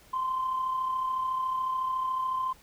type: tone with amplitude modulation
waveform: sine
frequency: 1038 Hz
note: C6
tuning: 14 cents flat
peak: -24 dBFS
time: 0.13-2.53 s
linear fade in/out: 10 ms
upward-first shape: sine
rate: 33.9 Hz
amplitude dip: 45%
effects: tanh soft clip ceiling -22 dBFS + pink hiss -57 dBFS RMS until 2.62 s